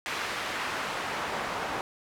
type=noise with band-pass filter sweep; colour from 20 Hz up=pink; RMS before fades=-33 dBFS; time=0.06-1.81 s; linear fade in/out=0 ms; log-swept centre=1800 to 930 Hz; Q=0.78; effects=none